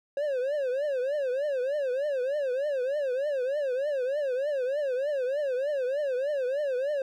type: tone with vibrato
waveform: triangle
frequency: 545 Hz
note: C#5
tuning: 29 cents flat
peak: -24 dBFS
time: 0.17-7.02 s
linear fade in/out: 2 ms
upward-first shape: triangle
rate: 3.3 Hz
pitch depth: 200 cents each way
effects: none